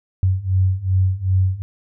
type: beating tone pair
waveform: sine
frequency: 92.5 / 95.1 Hz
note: F#2 / F#2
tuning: 0 / +48 cents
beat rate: 2.6 Hz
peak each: -19 / -17 dBFS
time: 0.23-1.62 s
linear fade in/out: 0 ms
effects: none